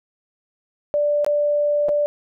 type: tone with dropouts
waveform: sine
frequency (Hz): 587.3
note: D5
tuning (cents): 0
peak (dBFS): -16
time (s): 0.94-2.06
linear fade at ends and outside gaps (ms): 0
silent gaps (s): 1.246-1.264 / 1.885-1.891
effects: none